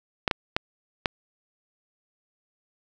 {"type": "clicks", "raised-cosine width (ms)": 0.3, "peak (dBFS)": -6, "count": 4, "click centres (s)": [0.278, 0.312, 0.565, 1.058], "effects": []}